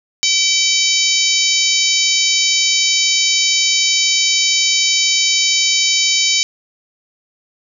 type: harmonic tone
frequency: 767 Hz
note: G5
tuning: 38 cents flat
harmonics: 3 / 4 / 5 / 6 / 7 / 8 / 9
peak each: -20 / -20 / -20 / -20 / -20 / -20 / -20 dBFS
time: 0.23-6.43 s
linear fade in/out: 0 ms
effects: none